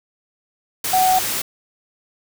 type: tone in noise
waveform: sine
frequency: 746 Hz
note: F#5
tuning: 14 cents sharp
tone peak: -13 dBFS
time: 0.93-1.19 s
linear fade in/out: 5 ms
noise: white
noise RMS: -23 dBFS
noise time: 0.84-1.42 s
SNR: +7 dB
effects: none